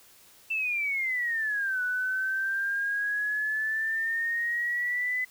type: exponential two-way sweep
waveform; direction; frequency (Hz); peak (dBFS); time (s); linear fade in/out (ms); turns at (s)
sine; down then up; 2681 to 1480 to 2015; -26; 0.5-5.25; 10; 1.82
effects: white hiss -56 dBFS RMS until 5.3 s